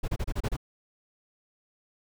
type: noise bursts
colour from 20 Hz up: brown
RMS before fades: -28 dBFS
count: 7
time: 0.03-0.567 s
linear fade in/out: 10 ms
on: 51 ms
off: 30 ms
effects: none